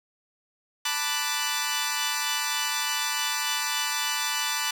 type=chord; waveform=10% pulse; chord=B minor seventh; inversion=third; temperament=equal; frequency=880 / 987.8 / 1174.7 / 1480 Hz; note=A5 / B5 / D6 / F#6; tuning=0 / 0 / 0 / 0 cents; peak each=-23 dBFS; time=0.85-4.71 s; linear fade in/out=5 ms; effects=none